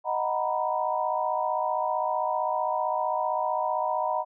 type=chord; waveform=sine; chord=B major seventh; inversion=first; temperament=equal; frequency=622.3 / 740 / 932.3 / 987.8 Hz; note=D#5 / F#5 / A#5 / B5; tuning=0 / 0 / 0 / 0 cents; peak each=-30 dBFS; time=0.04-4.25 s; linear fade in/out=50 ms; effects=none